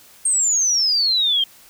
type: exponential sweep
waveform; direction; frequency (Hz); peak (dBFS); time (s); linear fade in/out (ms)
sine; down; 8650 to 3136; -15; 0.25-1.44; 5
effects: white hiss -48 dBFS RMS until 1.69 s